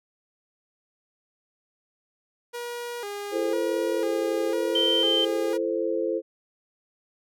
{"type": "tone with vibrato", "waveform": "sawtooth", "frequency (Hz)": 442, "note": "A4", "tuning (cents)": 8, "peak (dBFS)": -28, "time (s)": [2.53, 5.58], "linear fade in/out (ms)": 20, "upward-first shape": "square", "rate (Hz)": 1, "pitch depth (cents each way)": 140}
{"type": "chord", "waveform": "sine", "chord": "A minor", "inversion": "second", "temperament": "equal with one note detuned", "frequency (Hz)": [337.9, 440, 523.3], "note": ["E4", "A4", "C5"], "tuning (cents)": [43, 0, 0], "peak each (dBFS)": -28, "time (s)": [3.31, 6.22], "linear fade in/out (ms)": 50}
{"type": "tone", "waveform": "sine", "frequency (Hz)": 3111, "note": "G7", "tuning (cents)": -14, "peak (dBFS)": -21, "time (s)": [4.75, 5.25], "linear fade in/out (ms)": 5}
{"effects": []}